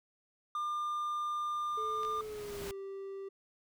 triangle tone, 1200 Hz, D6, 37 cents sharp, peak -31 dBFS, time 0.55-2.21 s, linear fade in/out 2 ms
pink noise with exponential growth, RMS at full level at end -43 dBFS, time 1-2.71 s, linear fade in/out 1 ms, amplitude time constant 370 ms
triangle tone with pitch glide, 436.1 to 390.8 Hz, A4 to G4, -15 to -5 cents, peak -38 dBFS, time 1.77-3.29 s, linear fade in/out 10 ms, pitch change -190 cents, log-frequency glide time 2.19-2.75 s
clicks, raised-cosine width 0.2 ms, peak -31 dBFS, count 2, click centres 2.033 / 2.05 s
effects none

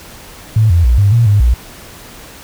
sine tone with pitch steps, 109.6 / 85.3 / 60 / 100.7 / 116.9 / 102.7 / 59.7 Hz, A2 / F2 / B1 / G2 / A#2 / G#2 / A#1, -6 / -40 / -49 / +47 / +5 / -19 / +42 cents, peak -6 dBFS, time 0.56-1.54 s, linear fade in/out 5 ms, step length 140 ms, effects pink hiss -35 dBFS RMS until 2.43 s

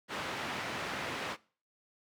white low-pass noise, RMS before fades -38 dBFS, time 0.08-1.37 s, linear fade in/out 50 ms, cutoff 2200 Hz, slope 12 dB/octave, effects noise-tail reverb RT60 0.4 s tail -21 dB re dry + high-pass 100 Hz 12 dB/octave

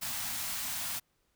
white band-stop noise, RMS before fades -36 dBFS, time 0.01-1 s, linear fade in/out 20 ms, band 280 to 640 Hz, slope 48 dB/octave, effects pink hiss -75 dBFS RMS until 1.35 s

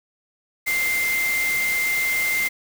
sine tone in noise, 2092 Hz, C7, 1 cent flat, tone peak -20 dBFS, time 0.66-2.49 s, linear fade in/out 20 ms, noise white, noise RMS -29 dBFS, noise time 0.66-2.49 s, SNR +6 dB, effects none

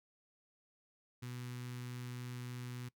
sawtooth tone with notch filter, 123.47 Hz, B2, in tune, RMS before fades -45 dBFS, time 1.22-2.89 s, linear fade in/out 10 ms, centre 630 Hz, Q 0.62, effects noise-tail reverb RT60 0.1 s tail -20 dB re dry

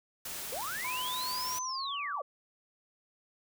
white noise, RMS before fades -40 dBFS, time 0.25-1.59 s, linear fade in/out 5 ms
sine linear two-way sweep, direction up then down, 436.7 to 6170 to 482.5 Hz, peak -36 dBFS, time 0.52-2.22 s, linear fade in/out 5 ms, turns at 1.62 s
sine tone with pitch glide, 1009 to 1152.4 Hz, B5 to D6, +37 to -33 cents, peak -36 dBFS, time 0.84-2.22 s, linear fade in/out 10 ms, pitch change +230 cents, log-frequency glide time 1.6-2 s
effects none

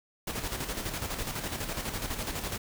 pink noise with tremolo, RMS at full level -33 dBFS, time 0.27-2.58 s, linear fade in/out 5 ms, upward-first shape square, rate 12 Hz, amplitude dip 50%, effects none

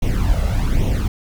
brown noise with flanger, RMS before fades -17 dBFS, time 0.02-1.08 s, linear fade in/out 5 ms, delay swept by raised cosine 0.32 to 1.52 ms, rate 1.2 Hz, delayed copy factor +0.7, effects none

